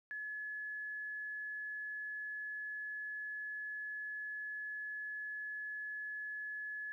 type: tone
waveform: sine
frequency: 1706 Hz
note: G#6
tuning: 46 cents sharp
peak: -40 dBFS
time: 0.11-6.92 s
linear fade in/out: 0 ms
effects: 13-bit